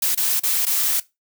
blue noise with dropouts, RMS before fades -20 dBFS, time 0.02-1 s, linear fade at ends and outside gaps 5 ms, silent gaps 0.149-0.174 / 0.397-0.434 / 0.654-0.665 s, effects noise-tail reverb RT60 0.2 s tail -19 dB re dry

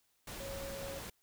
sine tone in noise, 550 Hz, C#5, 14 cents flat, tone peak -43 dBFS, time 0.4-0.99 s, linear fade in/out 5 ms, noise pink, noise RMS -45 dBFS, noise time 0.27-1.1 s, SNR -1 dB, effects white hiss -75 dBFS RMS until 1.22 s

